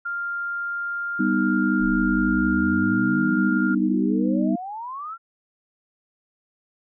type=tone with pitch glide; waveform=sine; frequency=1396.9 to 1405.8 Hz; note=F6 to F6; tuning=0 to +11 cents; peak=-25 dBFS; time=0.05-3.75 s; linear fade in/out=10 ms; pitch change=+11 cents; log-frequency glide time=0.4-2.66 s
type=chord; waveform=sine; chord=G augmented; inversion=none; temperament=equal; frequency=196 / 246.9 / 311.1 Hz; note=G3 / B3 / D#4; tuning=0 / 0 / 0 cents; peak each=-23 dBFS; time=1.19-4.56 s; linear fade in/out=10 ms
type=exponential sweep; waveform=sine; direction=up; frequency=30.8 to 1396.9 Hz; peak=-30 dBFS; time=1.79-5.18 s; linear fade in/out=50 ms
effects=none